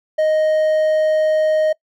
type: tone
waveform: triangle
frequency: 622.3 Hz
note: D#5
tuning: in tune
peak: -11 dBFS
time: 0.18-1.73 s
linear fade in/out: 10 ms
effects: noise-tail reverb RT60 0.1 s tail -23 dB re dry